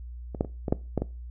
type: clicks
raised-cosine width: 2 ms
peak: -21 / -10 / -22 / -15 / -8 / -11 / -14 dBFS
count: 7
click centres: 0.348 / 0.409 / 0.448 / 0.682 / 0.725 / 0.977 / 1.02 s
effects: noise-tail reverb RT60 0.3 s tail -20 dB re dry + added 60 Hz sine -37 dBFS peak until 1.3 s